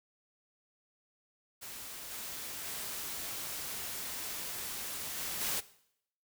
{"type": "noise with level steps", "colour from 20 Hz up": "white", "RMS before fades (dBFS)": [-45, -42, -40, -38, -34], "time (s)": [1.61, 5.61], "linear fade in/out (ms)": 20, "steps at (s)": [2.1, 2.64, 5.16, 5.4], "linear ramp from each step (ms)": 20, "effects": ["noise-tail reverb RT60 0.7 s tail -18 dB re dry"]}